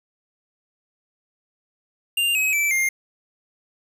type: tone with pitch steps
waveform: square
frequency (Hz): 2794 / 2547 / 2322 / 2117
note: F7 / D#7 / D7 / C7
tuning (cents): 0 / +40 / -20 / +20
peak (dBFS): -19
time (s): 2.17-2.89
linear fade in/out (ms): 5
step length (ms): 180
effects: 8-bit